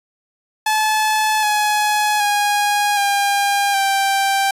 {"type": "tone with pitch steps", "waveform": "sawtooth", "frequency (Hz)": [863, 842.8, 823.1, 803.8, 785], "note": ["A5", "G#5", "G#5", "G5", "G5"], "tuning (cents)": [-34, 25, -16, 43, 2], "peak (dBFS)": -11, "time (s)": [0.66, 4.51], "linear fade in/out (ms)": 5, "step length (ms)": 770, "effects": ["resampled to 32000 Hz"]}